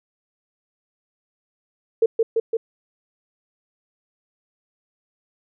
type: tone with echo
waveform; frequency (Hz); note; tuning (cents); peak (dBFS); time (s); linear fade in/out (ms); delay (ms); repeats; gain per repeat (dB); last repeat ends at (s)
sine; 452.3; A4; +48; -12; 2.02-2.06; 5; 170; 3; -2; 2.57
effects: none

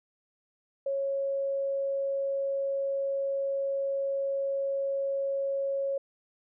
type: tone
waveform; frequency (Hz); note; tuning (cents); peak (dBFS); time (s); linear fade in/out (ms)
sine; 550; C#5; -14; -27; 0.86-5.98; 5
effects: none

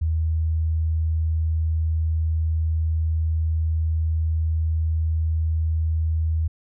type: tone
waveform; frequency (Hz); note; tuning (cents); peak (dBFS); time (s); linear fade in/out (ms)
sine; 80; D#2; +49; -19; 0.01-6.48; 10
effects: none

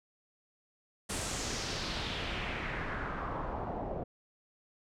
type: noise with low-pass filter sweep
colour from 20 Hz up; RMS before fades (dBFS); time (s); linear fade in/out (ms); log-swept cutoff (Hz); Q
pink; -37; 1.09-4.04; 10; 9300 to 590; 2.2
effects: none

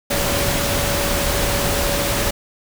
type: tone in noise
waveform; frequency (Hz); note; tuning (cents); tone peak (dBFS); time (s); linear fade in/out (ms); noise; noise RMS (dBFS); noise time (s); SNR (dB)
sine; 568; C#5; +42; -25; 0.1-2.31; 10; pink; -20; 0.1-2.31; -8
effects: none

